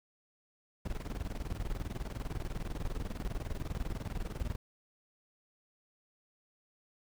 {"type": "noise with tremolo", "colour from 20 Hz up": "brown", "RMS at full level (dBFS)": -35, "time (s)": [0.85, 4.56], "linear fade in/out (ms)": 5, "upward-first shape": "square", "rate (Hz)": 20, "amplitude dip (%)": 75, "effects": []}